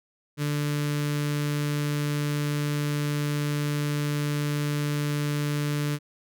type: tone with notch filter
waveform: sawtooth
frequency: 146.83 Hz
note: D3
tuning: in tune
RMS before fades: -27 dBFS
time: 0.37-5.99 s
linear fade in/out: 50 ms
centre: 750 Hz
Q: 1.1
effects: none